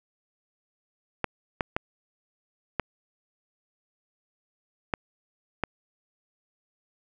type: clicks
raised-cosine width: 0.5 ms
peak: -10 dBFS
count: 6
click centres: 1.243 / 1.608 / 1.765 / 2.797 / 4.938 / 5.637 s
effects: none